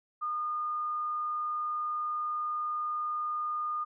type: tone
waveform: sine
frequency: 1220 Hz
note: D#6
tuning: 34 cents flat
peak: -30 dBFS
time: 0.21-3.85 s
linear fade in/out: 20 ms
effects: none